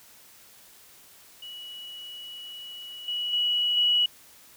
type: tone with level steps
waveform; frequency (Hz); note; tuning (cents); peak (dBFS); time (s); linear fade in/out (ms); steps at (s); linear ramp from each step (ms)
sine; 2929; F#7; -18; -38 / -27 / -22 / -19; 1.42-4.06; 5; 3.08 / 3.33 / 3.77; 2
effects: white hiss -53 dBFS RMS until 4.56 s